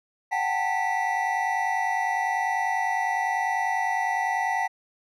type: tone cluster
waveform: triangle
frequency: 741 / 791 / 892 / 1960 Hz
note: F#5 / G5 / A5 / B6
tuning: +2 / +15 / +23 / -14 cents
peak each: -27 dBFS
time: 0.31-4.68 s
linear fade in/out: 20 ms
effects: none